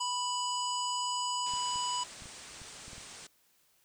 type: harmonic tone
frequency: 987.8 Hz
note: B5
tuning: in tune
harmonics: 1 / 3 / 5 / 7 / 8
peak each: -33 / -38 / -40 / -41 / -42 dBFS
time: 0-2.04 s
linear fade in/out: 10 ms
type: low-pass noise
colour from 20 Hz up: white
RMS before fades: -49 dBFS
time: 1.46-3.27 s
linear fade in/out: 5 ms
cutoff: 9200 Hz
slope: 96 dB/octave
type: clicks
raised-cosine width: 5 ms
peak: -39 dBFS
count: 8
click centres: 1.537 / 1.758 / 2.222 / 2.257 / 2.617 / 2.881 / 2.932 / 2.981 s
effects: white hiss -69 dBFS RMS until 3.84 s